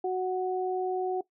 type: tone pair together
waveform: sine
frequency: 370 / 740.5 Hz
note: F#4 / F#5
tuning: 0 / +1 cents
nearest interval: octave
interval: 1201 cents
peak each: -28 / -31 dBFS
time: 0.04-1.21 s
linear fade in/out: 5 ms
effects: noise-tail reverb RT60 0.1 s tail -18 dB re dry